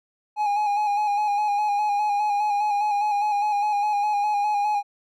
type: tone with vibrato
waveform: triangle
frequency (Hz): 829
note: G#5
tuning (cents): -3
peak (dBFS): -18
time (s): 0.36-4.83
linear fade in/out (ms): 50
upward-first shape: square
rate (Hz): 4.9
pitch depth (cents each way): 31
effects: none